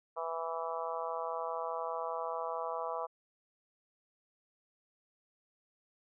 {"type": "harmonic tone", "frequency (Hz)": 164.81, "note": "E3", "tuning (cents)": 0, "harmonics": [3, 4, 5, 6, 7, 8], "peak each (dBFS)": [-41, -40, -43, -41, -41, -49], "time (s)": [0.16, 3.07], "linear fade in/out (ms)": 20, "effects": []}